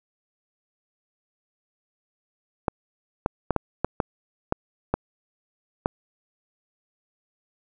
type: clicks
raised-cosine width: 1 ms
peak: -7 dBFS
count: 9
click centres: 2.682 / 3.261 / 3.507 / 3.563 / 3.846 / 4.002 / 4.524 / 4.94 / 5.859 s
effects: none